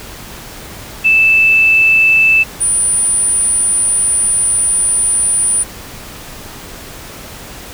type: tone pair in turn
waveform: sine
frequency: 2637 / 9397 Hz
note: E7 / D9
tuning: 0 / 0 cents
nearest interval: octave + minor seventh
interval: 2200 cents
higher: second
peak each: -6 / -10 dBFS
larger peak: first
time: 1.04-2.44 / 2.6-5.64 s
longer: second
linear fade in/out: 20 ms
effects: pink hiss -31 dBFS RMS until 7.73 s